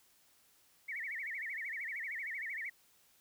sine tone with vibrato, 2015 Hz, B6, 34 cents sharp, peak -38 dBFS, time 0.88-2.7 s, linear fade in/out 10 ms, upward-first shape sine, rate 13 Hz, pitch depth 220 cents each way, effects white hiss -68 dBFS RMS until 3.2 s

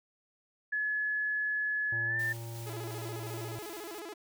sine tone with pitch glide, 1705 to 1784.6 Hz, G#6 to A6, +45 to +24 cents, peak -29 dBFS, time 0.72-2.33 s, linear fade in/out 10 ms, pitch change +79 cents, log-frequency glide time 2.06-2.18 s
harmonic tone, 115.7 Hz, A#2, 13 cents flat, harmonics 1 / 3 / 5 / 7 / 8, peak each -39 / -49 / -53 / -56 / -57 dBFS, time 1.92-3.59 s, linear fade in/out 5 ms
white noise with tremolo, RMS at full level -49 dBFS, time 2.19-4 s, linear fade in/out 5 ms, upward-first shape square, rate 2.8 Hz, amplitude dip 25%
sawtooth tone with vibrato, 376.1 Hz, F#4, 28 cents sharp, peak -37 dBFS, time 2.66-4.14 s, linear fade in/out 10 ms, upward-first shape square, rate 14 Hz, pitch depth 200 cents each way
effects none

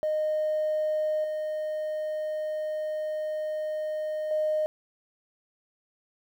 triangle tone with level steps, 616 Hz, D#5, 17 cents flat, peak -21 / -26 / -20 dBFS, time 0.03-4.66 s, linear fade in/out 0 ms, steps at 1.24 / 4.31 s, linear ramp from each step 2 ms, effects tanh soft clip ceiling -21 dBFS + 10-bit

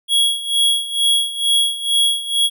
square tone with tremolo, 3322 Hz, G#7, in tune, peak -12 dBFS, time 0.08-2.5 s, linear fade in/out 50 ms, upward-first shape sine, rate 2.2 Hz, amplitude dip 80%, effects none

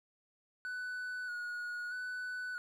triangle tone with vibrato, 1472 Hz, F#6, 9 cents flat, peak -36 dBFS, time 0.65-2.58 s, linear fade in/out 0 ms, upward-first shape square, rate 0.79 Hz, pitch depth 25 cents each way, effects none

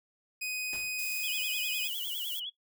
sawtooth tone, 2500 Hz, D#7, 8 cents sharp, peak -30 dBFS, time 0.41-1.88 s, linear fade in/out 10 ms
pink noise with exponential decay, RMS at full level -44 dBFS, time 0.73-1.05 s, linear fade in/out 0 ms, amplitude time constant 68 ms
violet noise, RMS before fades -39 dBFS, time 0.98-2.4 s, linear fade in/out 10 ms
sine tone with vibrato, 3136 Hz, G7, in tune, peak -35 dBFS, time 1.23-2.5 s, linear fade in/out 10 ms, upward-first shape sine, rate 9.8 Hz, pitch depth 140 cents each way
effects noise-tail reverb RT60 0.1 s tail -17 dB re dry

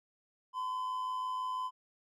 triangle tone with amplitude modulation, 1018 Hz, C6, 48 cents flat, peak -30 dBFS, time 0.53-1.71 s, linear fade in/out 50 ms, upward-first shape sine, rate 106 Hz, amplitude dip 40%, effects none

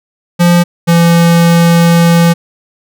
square tone pair in turn, 173.8 / 169.34 Hz, F3 / E3, -8 / +47 cents, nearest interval unison, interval 45 cents, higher first, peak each -5 dBFS, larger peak neither, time 0.39-0.64 / 0.87-2.34 s, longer second, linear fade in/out 20 ms, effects none

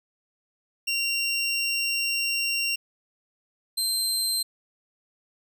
25% pulse tone pair in turn, 2760 / 4135 Hz, F7 / C8, -21 / -21 cents, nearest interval perfect fifth, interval 700 cents, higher second, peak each -20 / -19 dBFS, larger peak second, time 0.87-2.76 / 3.77-4.43 s, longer first, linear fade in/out 10 ms, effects none

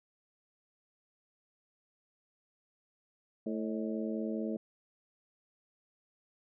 harmonic tone with a mistuned harmonic, 110 Hz, A2, in tune, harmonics 2 / 3 / 4 / 5 / 6, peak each -35 / -39 / -41 / -43 / -45 dBFS, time 3.46-4.57 s, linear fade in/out 5 ms, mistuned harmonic 6, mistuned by -68 cents, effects none

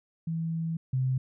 sine tone pair in turn, 163.8 / 130.01 Hz, E3 / C3, -11 / -11 cents, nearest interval major third, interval 400 cents, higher first, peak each -28 / -24 dBFS, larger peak second, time 0.27-0.77 / 0.93-1.18 s, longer first, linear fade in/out 5 ms, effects none

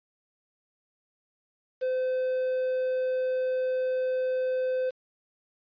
triangle tone with quantisation, 513 Hz, C5, 34 cents flat, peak -23 dBFS, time 1.81-4.91 s, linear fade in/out 20 ms, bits 8, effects resampled to 11025 Hz

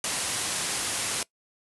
white low-pass noise, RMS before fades -30 dBFS, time 0.04-1.23 s, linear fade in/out 2 ms, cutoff 11000 Hz, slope 96 dB/octave, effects noise-tail reverb RT60 0.1 s tail -21 dB re dry + high-pass 80 Hz 12 dB/octave

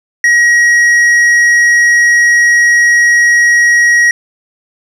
sine tone with tanh clipping, 1900 Hz, A#6, 33 cents sharp, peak -6 dBFS, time 0.24-4.11 s, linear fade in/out 2 ms, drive 7 dB, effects none

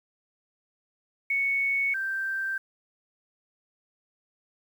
sine tone pair in turn, 2217 / 1567.7 Hz, C#7 / G6, 0 / 0 cents, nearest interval tritone, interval 600 cents, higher first, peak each -23 / -27 dBFS, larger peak first, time 1.3-1.94 / 1.94-2.58 s, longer neither, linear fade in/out 5 ms, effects 9-bit

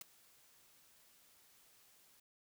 white noise with ADSR envelope, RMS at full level -44 dBFS, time 0.01-2.2 s, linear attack 3 ms, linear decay 12 ms, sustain -23 dB, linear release 5 ms, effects none

